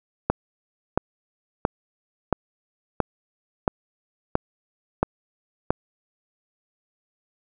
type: click train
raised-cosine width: 1 ms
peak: -4 dBFS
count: 9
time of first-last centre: 0.3-5.705 s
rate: 1.48 Hz
effects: none